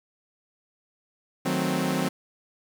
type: chord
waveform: sawtooth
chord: D# diminished seventh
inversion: none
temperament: equal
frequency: 155.56 / 185 / 220 / 261.6 Hz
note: D#3 / F#3 / A3 / C4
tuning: 0 / 0 / 0 / 0 cents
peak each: -27 / -24 / -30 / -24 dBFS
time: 1.45-2.09 s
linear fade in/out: 10 ms
effects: 8-bit